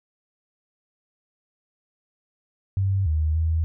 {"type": "tone with pitch steps", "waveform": "sine", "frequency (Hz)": [97, 77.7, 80.6], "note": ["G2", "D#2", "E2"], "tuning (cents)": [-18, -2, -38], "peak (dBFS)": -19, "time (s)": [2.77, 3.64], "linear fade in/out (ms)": 0, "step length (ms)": 290, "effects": []}